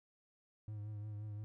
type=tone with vibrato; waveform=triangle; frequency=105.3 Hz; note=G#2; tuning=24 cents sharp; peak=-40 dBFS; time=0.68-1.44 s; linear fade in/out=0 ms; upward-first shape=triangle; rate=5.7 Hz; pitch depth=45 cents each way; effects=none